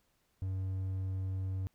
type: tone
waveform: triangle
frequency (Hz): 94.7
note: F#2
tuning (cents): +41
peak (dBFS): -31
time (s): 0.42-1.67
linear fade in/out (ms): 0
effects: pink hiss -75 dBFS RMS until 1.74 s